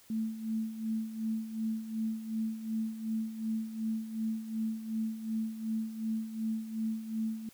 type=tone with tremolo; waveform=sine; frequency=221.3 Hz; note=A3; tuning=10 cents sharp; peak=-29 dBFS; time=0.1-7.49 s; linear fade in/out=2 ms; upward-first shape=sine; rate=2.7 Hz; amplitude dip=70%; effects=white hiss -60 dBFS RMS until 7.53 s